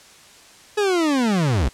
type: linear sweep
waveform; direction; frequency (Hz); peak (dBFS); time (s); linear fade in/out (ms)
40% pulse; down; 428.3 to 52.5; -16; 0.77-1.69; 10
effects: white hiss -47 dBFS RMS until 1.73 s + low-pass 8000 Hz 12 dB/octave